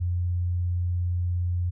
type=tone; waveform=sine; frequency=88.3 Hz; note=F2; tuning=20 cents sharp; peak=-23 dBFS; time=0-1.71 s; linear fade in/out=20 ms; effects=none